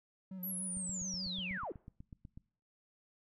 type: tone with vibrato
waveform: triangle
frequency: 185 Hz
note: F#3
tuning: in tune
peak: -40 dBFS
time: 0.31-1.58 s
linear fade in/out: 5 ms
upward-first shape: square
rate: 6.8 Hz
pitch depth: 36 cents each way
type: linear sweep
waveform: sine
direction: down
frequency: 11980 to 282.4 Hz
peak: -38 dBFS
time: 0.43-1.72 s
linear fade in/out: 2 ms
type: click train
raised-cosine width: 5 ms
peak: -37 dBFS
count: 14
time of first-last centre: 0.77-2.375 s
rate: 8.1 Hz
effects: noise-tail reverb RT60 0.5 s tail -23 dB re dry